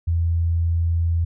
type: tone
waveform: sine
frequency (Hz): 83.9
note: E2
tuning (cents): +31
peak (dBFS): -17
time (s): 0.07-1.25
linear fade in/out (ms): 10
effects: none